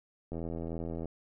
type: click train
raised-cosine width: 2 ms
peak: -25 dBFS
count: 62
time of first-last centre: 0.32-1.057 s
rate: 82.8 Hz
effects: none